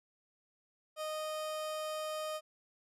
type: tone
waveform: 30% pulse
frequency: 619 Hz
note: D#5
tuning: 9 cents flat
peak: -34 dBFS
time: 0.96-2.41 s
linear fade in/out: 50 ms
effects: resampled to 32000 Hz